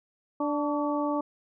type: harmonic tone with a mistuned harmonic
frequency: 293.7 Hz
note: D4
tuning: in tune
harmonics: 1 / 2 / 3 / 4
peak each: -28 / -31 / -33 / -34 dBFS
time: 0.4-1.21 s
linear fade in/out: 5 ms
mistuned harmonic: 4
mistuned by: -52 cents
effects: none